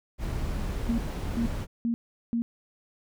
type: noise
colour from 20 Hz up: brown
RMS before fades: -31 dBFS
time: 0.18-1.67 s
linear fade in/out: 50 ms
type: tone bursts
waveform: sine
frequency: 233.1 Hz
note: A#3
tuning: in tune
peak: -24 dBFS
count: 4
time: 0.89-2.42 s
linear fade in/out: 0 ms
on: 90 ms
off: 390 ms
effects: none